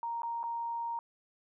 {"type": "tone with dropouts", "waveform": "sine", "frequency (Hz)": 932.3, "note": "A#5", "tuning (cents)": 0, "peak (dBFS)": -33, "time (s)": [0.03, 0.99], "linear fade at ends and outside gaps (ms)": 1, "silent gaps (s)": [[0.22, 0.232], [0.431, 0.438]], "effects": []}